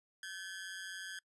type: ring-modulated tone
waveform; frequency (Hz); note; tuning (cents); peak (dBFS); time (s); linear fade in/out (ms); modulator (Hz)
sawtooth; 1629; G#6; -34; -36; 0.23-1.19; 2; 91.8
effects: noise-tail reverb RT60 0.1 s tail -25 dB re dry + resampled to 24000 Hz